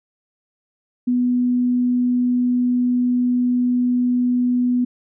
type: tone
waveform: sine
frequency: 246.9 Hz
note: B3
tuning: in tune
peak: -15 dBFS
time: 1.07-4.85 s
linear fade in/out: 10 ms
effects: none